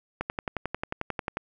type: click train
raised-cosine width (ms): 0.5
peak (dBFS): -14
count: 14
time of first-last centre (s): 0.21-1.371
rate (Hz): 11.2
effects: none